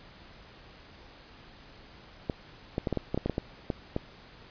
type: clicks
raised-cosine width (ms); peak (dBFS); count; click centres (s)
2; -15; 12; 2.298 / 2.781 / 2.872 / 2.927 / 2.973 / 3.145 / 3.176 / 3.26 / 3.297 / 3.381 / 3.702 / 3.964
effects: pink hiss -52 dBFS RMS until 4.5 s + resampled to 11025 Hz